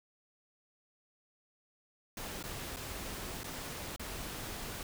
pink noise with dropouts, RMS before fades -42 dBFS, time 2.17-4.83 s, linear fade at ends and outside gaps 2 ms, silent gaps 2.428-2.438 / 2.762-2.768 / 3.434-3.442 / 3.962-3.995 s, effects none

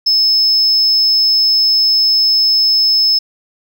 sine tone, 5220 Hz, E8, 18 cents flat, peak -7 dBFS, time 0.06-3.19 s, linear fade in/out 10 ms, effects tanh soft clip ceiling -6 dBFS + 8-bit

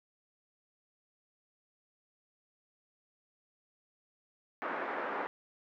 white band-pass noise, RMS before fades -37 dBFS, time 4.62-5.27 s, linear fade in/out 0 ms, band 270 to 1600 Hz, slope 24 dB/octave, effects none

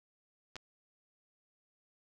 clicks, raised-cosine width 0.2 ms, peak -27 dBFS, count 2, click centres 0.557 / 0.565 s, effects none

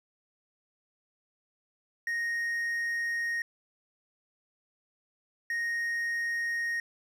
triangle tone pair in turn, 1864.7 / 1864.7 Hz, A#6 / A#6, 0 / 0 cents, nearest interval unison, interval 0 cents, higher neither, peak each -27 dBFS, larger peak neither, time 2.07-3.42 / 5.5-6.8 s, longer first, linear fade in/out 2 ms, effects none

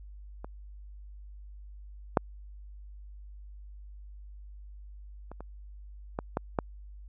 clicks, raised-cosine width 1 ms, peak -26 / -7 / -29 / -28 / -17 / -14 / -12 dBFS, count 7, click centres 0.445 / 2.172 / 5.316 / 5.406 / 6.189 / 6.371 / 6.588 s, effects added 50 Hz sine -44 dBFS peak until 7.08 s

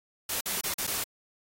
white noise with dropouts, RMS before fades -31 dBFS, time 0.29-1.04 s, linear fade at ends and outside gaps 5 ms, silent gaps 0.409-0.457 / 0.611-0.637 / 0.74-0.782 / 0.869-0.874 s, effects AAC 48 kbps

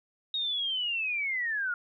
sine linear sweep, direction down, 3764 to 1396.9 Hz, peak -28 dBFS, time 0.34-1.74 s, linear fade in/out 2 ms, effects none

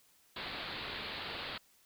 white low-pass noise, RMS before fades -42 dBFS, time 0.36-1.58 s, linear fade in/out 5 ms, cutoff 4500 Hz, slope 96 dB/octave, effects white hiss -67 dBFS RMS until 1.85 s

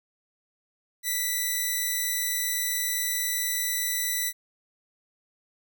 5% pulse tone, 1975.5 Hz, B6, in tune, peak -15 dBFS, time 1.03-4.33 s, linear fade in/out 50 ms, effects none

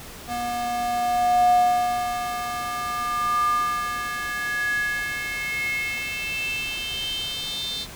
square tone with high-pass filter sweep, 240 Hz, B3, 49 cents flat, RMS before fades -25 dBFS, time 0.27-7.87 s, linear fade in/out 50 ms, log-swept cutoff 520 to 3800 Hz, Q 9.3, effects pink hiss -40 dBFS RMS until 7.95 s

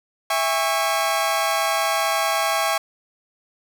sawtooth chord, C# minor, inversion first, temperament equal with one note detuned, 659.3 / 810.2 / 1108.7 Hz, E5 / G#5 / C#6, 0 / -43 / 0 cents, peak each -20 dBFS, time 0.3-2.78 s, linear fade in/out 5 ms, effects none

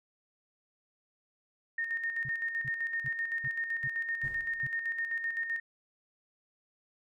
sine tone with tremolo, 1836 Hz, A#6, 27 cents flat, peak -29 dBFS, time 1.78-5.6 s, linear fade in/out 5 ms, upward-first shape square, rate 7.8 Hz, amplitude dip 50%
sine tone bursts, 133.9 Hz, C3, 40 cents sharp, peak -38 dBFS, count 7, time 2.25-4.669 s, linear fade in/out 0 ms, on 37 ms, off 360 ms
brown noise with exponential decay, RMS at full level -42 dBFS, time 4.24-4.8 s, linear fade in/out 5 ms, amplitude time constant 120 ms
effects MP3 96 kbps

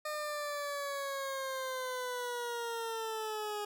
20% pulse linear sweep, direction down, 609 to 413.4 Hz, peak -31 dBFS, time 0.05-3.65 s, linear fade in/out 5 ms, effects none

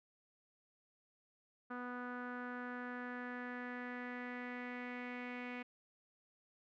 sawtooth tone with low-pass filter sweep, 246.6 Hz, B3, 2 cents flat, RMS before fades -45 dBFS, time 1.7-5.63 s, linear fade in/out 10 ms, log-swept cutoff 1400 to 2300 Hz, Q 4.5, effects none

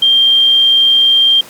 sine tone, 3181 Hz, G7, 25 cents sharp, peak -6 dBFS, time 0.02-1.41 s, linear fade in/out 5 ms, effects pink hiss -35 dBFS RMS until 1.49 s + high-pass 200 Hz 12 dB/octave

